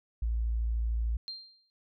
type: tone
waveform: sine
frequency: 56.7 Hz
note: A#1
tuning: 47 cents flat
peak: -27 dBFS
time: 0.22-1.17 s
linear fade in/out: 5 ms
type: tone with exponential decay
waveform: sine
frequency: 4180 Hz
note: C8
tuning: 2 cents flat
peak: -34 dBFS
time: 1.28-1.7 s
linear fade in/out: 0 ms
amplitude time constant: 91 ms
effects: none